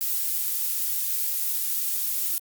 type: noise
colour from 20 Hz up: violet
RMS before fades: -26 dBFS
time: 0.01-2.38 s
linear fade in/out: 0 ms
effects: Opus 48 kbps